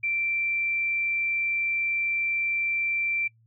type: tone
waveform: sine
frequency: 2349 Hz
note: D7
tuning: in tune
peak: -24 dBFS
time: 0.03-3.28 s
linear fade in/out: 10 ms
effects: noise-tail reverb RT60 0.1 s tail -26 dB re dry + added 113 Hz sine -58 dBFS peak until 3.46 s